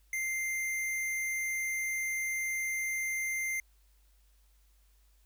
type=tone; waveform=square; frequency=2093 Hz; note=C7; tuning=in tune; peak=-32 dBFS; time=0.13-3.6 s; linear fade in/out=2 ms; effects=added 50 Hz sine -62 dBFS peak until 5.25 s + white hiss -72 dBFS RMS until 5.25 s